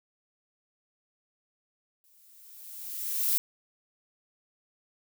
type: noise with exponential growth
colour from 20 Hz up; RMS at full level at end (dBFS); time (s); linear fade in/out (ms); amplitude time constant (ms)
violet; -24; 2.04-3.38; 0; 290
effects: none